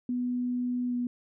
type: tone with pitch glide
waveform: sine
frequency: 246.9 to 244.2 Hz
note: B3 to B3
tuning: 0 to -19 cents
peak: -27 dBFS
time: 0.09-1.07 s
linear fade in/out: 2 ms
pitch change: -19 cents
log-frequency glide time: 0.88-0.94 s
effects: none